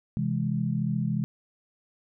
sine chord, C augmented, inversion none, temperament equal, 130.81 / 164.81 / 207.7 Hz, C3 / E3 / G#3, 0 / 0 / 0 cents, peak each -29 dBFS, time 0.17-1.24 s, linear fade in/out 0 ms, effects none

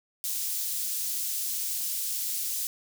white high-pass noise, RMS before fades -31 dBFS, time 0.24-2.67 s, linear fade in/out 0 ms, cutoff 5000 Hz, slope 12 dB/octave, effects none

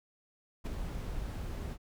brown noise with ADSR envelope, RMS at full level -33 dBFS, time 0.64-1.78 s, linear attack 25 ms, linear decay 11 ms, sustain -5 dB, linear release 60 ms, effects none

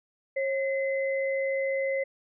sine tone pair together, 541.4 / 2044 Hz, C#5 / C7, -41 / -41 cents, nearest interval octave + major seventh, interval 2300 cents, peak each -26 / -33 dBFS, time 0.36-2.04 s, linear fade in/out 10 ms, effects none

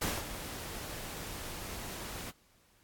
pink noise with ADSR envelope, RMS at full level -31 dBFS, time 0.01-2.32 s, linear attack 13 ms, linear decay 210 ms, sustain -11 dB, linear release 29 ms, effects pink hiss -67 dBFS RMS until 2.83 s + AAC 64 kbps

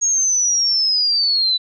sine linear sweep, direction down, 6620 to 3951 Hz, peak -14 dBFS, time 0.01-1.58 s, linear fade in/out 20 ms, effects none

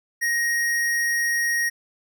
square tone, 1876 Hz, A#6, 11 cents sharp, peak -21 dBFS, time 0.21-1.7 s, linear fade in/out 20 ms, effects none

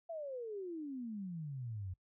sine exponential sweep, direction down, 683 to 88 Hz, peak -40 dBFS, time 0.09-1.94 s, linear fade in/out 10 ms, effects noise-tail reverb RT60 0.1 s tail -21 dB re dry

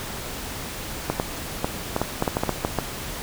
clicks, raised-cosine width 1 ms, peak -7 dBFS, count 12, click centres 1.1 / 1.199 / 1.645 / 1.964 / 2.016 / 2.224 / 2.278 / 2.369 / 2.435 / 2.493 / 2.649 / 2.787 s, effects pink hiss -33 dBFS RMS until 3.22 s

